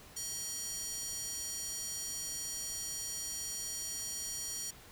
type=tone with high-pass filter; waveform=square; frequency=636 Hz; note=D#5; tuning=38 cents sharp; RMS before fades=-40 dBFS; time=0.16-4.71 s; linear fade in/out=10 ms; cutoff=6000 Hz; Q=2.3; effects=pink hiss -55 dBFS RMS until 4.91 s